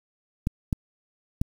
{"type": "clicks", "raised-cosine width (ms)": 5, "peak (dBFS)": -11, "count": 3, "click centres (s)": [0.471, 0.728, 1.415], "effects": ["7-bit"]}